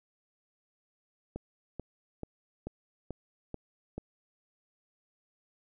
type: click train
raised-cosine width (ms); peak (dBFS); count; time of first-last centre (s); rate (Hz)
2; -24; 7; 1.36-3.98; 2.29
effects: none